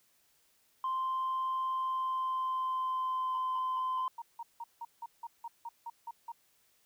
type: tone with pitch glide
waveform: sine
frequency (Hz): 1044 to 1030.8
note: C6 to C6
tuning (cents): -4 to -26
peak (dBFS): -29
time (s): 0.84-4.08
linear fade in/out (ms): 2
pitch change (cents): -22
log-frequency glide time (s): 1.72-3.45
type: tone bursts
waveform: sine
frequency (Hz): 932.3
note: A#5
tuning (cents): 0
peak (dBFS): -38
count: 15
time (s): 3.34-6.32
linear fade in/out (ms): 5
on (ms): 40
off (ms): 170
effects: tanh soft clip ceiling -28 dBFS + white hiss -70 dBFS RMS until 6.85 s